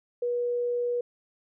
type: tone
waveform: sine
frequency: 483.9 Hz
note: B4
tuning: 35 cents flat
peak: -25 dBFS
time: 0.22-1.01 s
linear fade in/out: 5 ms
effects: none